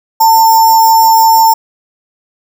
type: tone with sample-and-hold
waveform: sine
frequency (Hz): 897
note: A5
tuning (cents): +33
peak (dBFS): -3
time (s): 0.2-1.54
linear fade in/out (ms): 10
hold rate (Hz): 6300
effects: none